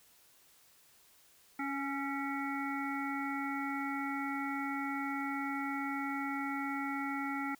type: harmonic tone with a mistuned harmonic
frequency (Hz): 278.2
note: C#4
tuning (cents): +6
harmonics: 1 / 3 / 5 / 7 / 8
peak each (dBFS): -37 / -41 / -41 / -43 / -44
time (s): 1.59-7.55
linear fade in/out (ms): 5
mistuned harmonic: 5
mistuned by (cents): -34
effects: white hiss -64 dBFS RMS until 7.59 s